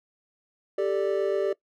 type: chord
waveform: triangle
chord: G suspended second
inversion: none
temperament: equal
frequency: 392 / 440 / 587.3 Hz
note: G4 / A4 / D5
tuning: 0 / 0 / 0 cents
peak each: -24 / -27 / -26 dBFS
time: 0.78-1.53 s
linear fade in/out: 5 ms
effects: noise-tail reverb RT60 0.1 s tail -20 dB re dry